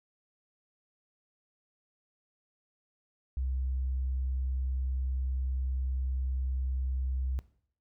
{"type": "tone", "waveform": "sine", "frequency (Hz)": 65, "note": "C2", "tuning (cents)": -11, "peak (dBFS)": -28, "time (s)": [3.37, 7.39], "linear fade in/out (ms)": 0, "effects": ["noise-tail reverb RT60 0.6 s tail -19 dB re dry", "tanh soft clip ceiling -25 dBFS"]}